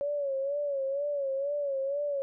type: tone with vibrato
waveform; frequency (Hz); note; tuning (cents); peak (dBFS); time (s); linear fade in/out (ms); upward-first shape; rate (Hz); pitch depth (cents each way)
sine; 560; C#5; +18; -28; 0.01-2.22; 0; sine; 2.1; 75
effects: none